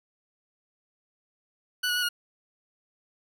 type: tone with pitch steps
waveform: 20% pulse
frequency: 1482 / 1456 / 1472 / 1434 Hz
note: F#6 / F#6 / F#6 / F6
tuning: +2 / -28 / -9 / +45 cents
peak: -20 dBFS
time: 1.83-2.09 s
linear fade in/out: 10 ms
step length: 65 ms
effects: none